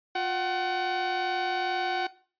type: tone pair together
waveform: sawtooth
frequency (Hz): 355.8 / 754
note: F4 / F#5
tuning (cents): +32 / +32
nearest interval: octave + minor second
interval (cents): 1300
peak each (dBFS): -29 / -24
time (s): 0.15-2.07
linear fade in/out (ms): 5
effects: noise-tail reverb RT60 0.4 s tail -18 dB re dry + resampled to 11025 Hz